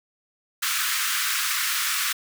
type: high-pass noise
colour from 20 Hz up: pink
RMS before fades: -25 dBFS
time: 0.62-2.13 s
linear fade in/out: 10 ms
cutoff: 1200 Hz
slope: 48 dB/octave
effects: none